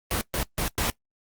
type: noise bursts at uneven times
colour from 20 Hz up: pink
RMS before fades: -26 dBFS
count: 4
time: 0.11-0.21 / 0.34-0.43 / 0.58-0.68 / 0.78-0.9 s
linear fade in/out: 0 ms
effects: noise-tail reverb RT60 0.1 s tail -20 dB re dry + Opus 24 kbps